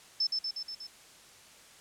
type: tone with echo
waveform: sine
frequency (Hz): 5274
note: E8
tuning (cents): 0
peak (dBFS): -25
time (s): 0.2-0.27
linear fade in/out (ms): 5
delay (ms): 120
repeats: 5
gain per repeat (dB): -3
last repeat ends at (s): 0.87
effects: white hiss -55 dBFS RMS until 1.8 s + low-pass 9000 Hz 12 dB/octave